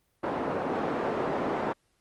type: band-pass noise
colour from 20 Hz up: pink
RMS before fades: -30 dBFS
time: 0.23-1.73 s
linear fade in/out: 10 ms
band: 280 to 1000 Hz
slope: 12 dB/octave
effects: pink hiss -72 dBFS RMS until 2 s + Opus 24 kbps